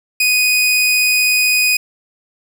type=tone; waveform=sawtooth; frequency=2489 Hz; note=D#7; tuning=in tune; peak=-8 dBFS; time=0.2-1.77 s; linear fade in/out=5 ms; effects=none